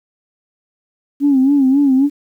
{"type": "tone with vibrato", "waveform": "sine", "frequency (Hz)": 273.5, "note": "C#4", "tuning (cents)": -23, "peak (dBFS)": -8, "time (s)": [1.2, 2.1], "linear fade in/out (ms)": 50, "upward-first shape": "sine", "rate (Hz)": 3.7, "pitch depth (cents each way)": 94, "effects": ["tanh soft clip ceiling -4 dBFS", "8-bit"]}